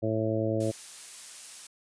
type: harmonic tone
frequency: 110 Hz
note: A2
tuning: in tune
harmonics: 1 / 2 / 3 / 4 / 5 / 6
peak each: -31 / -35 / -31 / -35 / -31 / -36 dBFS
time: 0.02-0.72 s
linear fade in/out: 20 ms
type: noise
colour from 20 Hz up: blue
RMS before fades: -41 dBFS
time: 0.6-1.67 s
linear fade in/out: 5 ms
effects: resampled to 22050 Hz